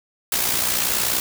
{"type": "noise with amplitude modulation", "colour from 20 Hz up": "white", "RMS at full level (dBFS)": -19, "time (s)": [0.32, 1.2], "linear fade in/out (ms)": 2, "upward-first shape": "sine", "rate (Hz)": 60.4, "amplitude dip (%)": 55, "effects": []}